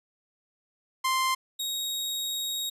sawtooth tone pair in turn, 1046.5 / 3772 Hz, C6 / A#7, 0 / +20 cents, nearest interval octave + minor seventh, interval 2220 cents, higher second, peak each -20 / -26 dBFS, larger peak first, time 1.04-1.35 / 1.59-2.7 s, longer second, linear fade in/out 10 ms, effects resampled to 32000 Hz

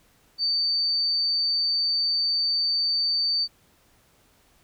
sine tone, 4582 Hz, D8, 44 cents flat, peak -21 dBFS, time 0.38-3.48 s, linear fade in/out 50 ms, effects pink hiss -61 dBFS RMS until 4.63 s

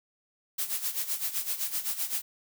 blue noise with tremolo, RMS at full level -29 dBFS, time 0.58-2.22 s, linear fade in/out 10 ms, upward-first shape sine, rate 7.8 Hz, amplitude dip 75%, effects none

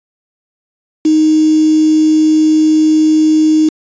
sine tone with quantisation, 311.1 Hz, D#4, in tune, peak -6 dBFS, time 1.05-3.69 s, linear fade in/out 5 ms, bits 4, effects resampled to 16000 Hz

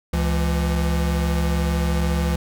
square tone pair together, 70.2 / 168.32 Hz, C#2 / E3, +22 / +36 cents, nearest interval octave + minor third, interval 1514 cents, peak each -21 / -24 dBFS, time 0.13-2.36 s, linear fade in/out 5 ms, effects none

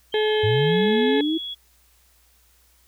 sine tone with pitch glide, 3149 to 3356 Hz, G7 to G#7, +7 to +17 cents, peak -29 dBFS, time 0.12-1.55 s, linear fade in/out 20 ms, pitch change +110 cents, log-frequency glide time 0.66-0.75 s
harmonic tone, 428.4 Hz, A4, 46 cents flat, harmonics 1 / 2 / 4 / 5 / 6 / 7 / 8 / 9, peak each -19 / -30 / -30 / -35 / -39 / -45 / -38 / -38 dBFS, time 0.14-1.21 s, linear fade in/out 2 ms
sine linear sweep, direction up, 98 to 329.6 Hz, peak -20 dBFS, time 0.43-1.38 s, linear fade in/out 10 ms
effects added 60 Hz sine -60 dBFS peak until 2.87 s + white hiss -60 dBFS RMS until 2.87 s

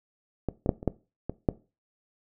clicks, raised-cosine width 2 ms, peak -14 / -15 / -7 / -25 / -10 / -17 / -8 dBFS, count 7, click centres 0.487 / 0.661 / 0.692 / 0.829 / 0.877 / 1.296 / 1.488 s, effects noise-tail reverb RT60 0.3 s tail -19 dB re dry

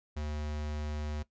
square tone, 75 Hz, D2, 37 cents sharp, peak -35 dBFS, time 0.16-1.23 s, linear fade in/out 10 ms, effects noise-tail reverb RT60 0.1 s tail -17 dB re dry + resampled to 16000 Hz

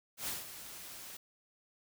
white noise with ADSR envelope, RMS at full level -37 dBFS, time 0.17-1.17 s, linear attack 100 ms, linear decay 170 ms, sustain -11 dB, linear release 4 ms, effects none

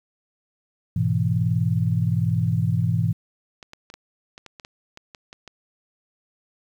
sine chord, E major, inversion first, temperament equal, 103.83 / 123.47 / 164.81 Hz, G#2 / B2 / E3, 0 / 0 / 0 cents, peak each -23 dBFS, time 0.96-3.13 s, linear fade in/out 5 ms
clicks, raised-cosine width 0.2 ms, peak -23 dBFS, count 12, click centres 3.628 / 3.734 / 3.901 / 3.94 / 4.379 / 4.463 / 4.598 / 4.649 / 4.974 / 5.148 / 5.329 / 5.477 s
effects 9-bit

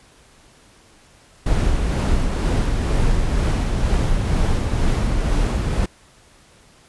brown noise with tremolo, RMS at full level -17 dBFS, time 1.46-5.86 s, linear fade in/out 5 ms, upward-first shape sine, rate 2.1 Hz, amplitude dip 30%, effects pink hiss -51 dBFS RMS until 6.88 s + resampled to 24000 Hz

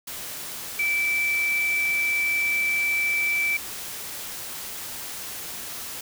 sine tone in noise, 2323 Hz, D7, 20 cents flat, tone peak -21 dBFS, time 0.79-3.57 s, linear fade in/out 5 ms, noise white, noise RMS -35 dBFS, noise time 0.07-6.01 s, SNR +11 dB, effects none

